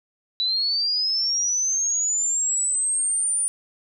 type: linear sweep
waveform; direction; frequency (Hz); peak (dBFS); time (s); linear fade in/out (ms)
sine; up; 3929 to 9397; -20; 0.4-3.48; 0
effects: 10-bit